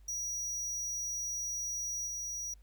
square tone with level steps, 5790 Hz, F#8, 38 cents flat, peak -35 / -37 dBFS, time 0.08-2.54 s, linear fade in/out 5 ms, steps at 2.06 s, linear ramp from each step 20 ms, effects added 50 Hz sine -54 dBFS peak until 2.62 s + pink hiss -73 dBFS RMS until 2.62 s

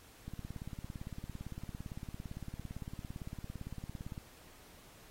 click train, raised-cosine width 5 ms, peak -30 dBFS, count 70, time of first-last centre 0.28-4.178 s, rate 17.7 Hz, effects pink hiss -59 dBFS RMS until 5.1 s + AAC 48 kbps

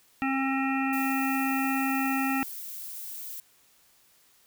harmonic tone, 268.3 Hz, C4, 44 cents sharp, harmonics 1 / 3 / 5 / 7 / 9 / 10, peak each -27 / -32 / -34 / -35 / -37 / -37 dBFS, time 0.22-2.43 s, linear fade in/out 0 ms
violet noise, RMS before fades -39 dBFS, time 0.93-3.4 s, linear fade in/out 0 ms
effects white hiss -62 dBFS RMS until 4.46 s

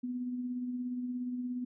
sine tone with tremolo, 248 Hz, B3, 7 cents sharp, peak -32 dBFS, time 0.03-1.65 s, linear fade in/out 10 ms, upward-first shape sine, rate 17 Hz, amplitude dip 35%, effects none

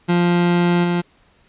30% pulse tone with level steps, 174.61 Hz, F3, in tune, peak -11 / -14 dBFS, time 0.08-1.02 s, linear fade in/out 20 ms, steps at 0.83 s, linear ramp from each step 20 ms, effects pink hiss -56 dBFS RMS until 1.48 s + resampled to 8000 Hz

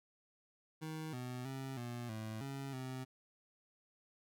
25% pulse tone with pitch steps, 157.6 / 125.1 / 133.9 / 120.5 / 109.7 / 137.1 / 129.8 Hz, D#3 / B2 / C3 / B2 / A2 / C#3 / C3, +23 / +23 / +40 / -42 / -5 / -19 / -13 cents, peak -38 dBFS, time 0.81-3.05 s, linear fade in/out 20 ms, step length 320 ms, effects none

